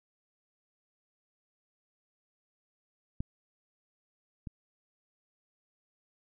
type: clicks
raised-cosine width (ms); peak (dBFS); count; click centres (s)
5; -21 / -27; 2; 3.205 / 4.472
effects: none